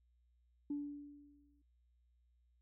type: tone with exponential decay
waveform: sine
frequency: 289.2 Hz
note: D4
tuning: 27 cents flat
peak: -35 dBFS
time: 0.7-1.62 s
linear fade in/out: 5 ms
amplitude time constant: 200 ms
effects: tanh soft clip ceiling -31 dBFS + added 60 Hz sine -70 dBFS peak until 2.61 s